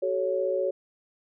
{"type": "tone cluster", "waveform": "sine", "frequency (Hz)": [377.4, 432.9, 556], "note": ["F#4", "A4", "C#5"], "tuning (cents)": [34, -28, 5], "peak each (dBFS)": [-29, -32, -26], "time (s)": [0.02, 0.71], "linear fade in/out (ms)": 10, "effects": []}